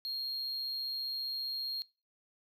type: tone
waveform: triangle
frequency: 4245 Hz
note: C8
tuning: 24 cents sharp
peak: -34 dBFS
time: 0.05-1.82 s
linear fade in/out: 0 ms
effects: noise-tail reverb RT60 0.3 s tail -22 dB re dry